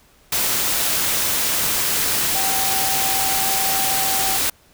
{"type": "tone in noise", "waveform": "sine", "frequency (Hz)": 773, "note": "G5", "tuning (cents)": -24, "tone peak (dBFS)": -25, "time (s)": [2.35, 4.37], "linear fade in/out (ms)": 5, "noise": "white", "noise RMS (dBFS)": -20, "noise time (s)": [0.32, 4.5], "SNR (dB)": -8, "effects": ["pink hiss -54 dBFS RMS until 4.73 s"]}